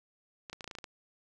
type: clicks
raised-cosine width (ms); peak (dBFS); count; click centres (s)
0.2; -25; 9; 0.498 / 0.53 / 0.608 / 0.643 / 0.677 / 0.712 / 0.752 / 0.786 / 0.842
effects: none